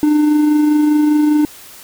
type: tone with amplitude modulation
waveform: triangle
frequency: 300 Hz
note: D4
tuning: 37 cents sharp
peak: -6 dBFS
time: 0.03-1.45 s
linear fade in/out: 0 ms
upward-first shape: sine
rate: 25 Hz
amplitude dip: 30%
effects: white hiss -38 dBFS RMS until 1.83 s